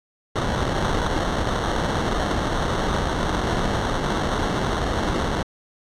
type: noise with sample-and-hold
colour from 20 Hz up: pink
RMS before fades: -23 dBFS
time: 0.35-5.43 s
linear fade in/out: 10 ms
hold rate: 2450 Hz
effects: low-pass 6000 Hz 12 dB/octave